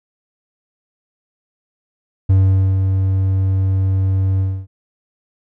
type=tone with ADSR envelope; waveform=triangle; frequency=95.5 Hz; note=G2; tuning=45 cents flat; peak=-6 dBFS; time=2.29-4.67 s; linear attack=10 ms; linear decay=460 ms; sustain=-5 dB; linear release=270 ms; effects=none